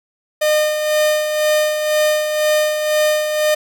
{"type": "tone with tremolo", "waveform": "45% pulse", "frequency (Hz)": 609, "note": "D#5", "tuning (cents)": -37, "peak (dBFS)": -12, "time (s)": [0.41, 3.55], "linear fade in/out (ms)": 10, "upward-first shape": "sine", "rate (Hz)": 2, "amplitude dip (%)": 50, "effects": []}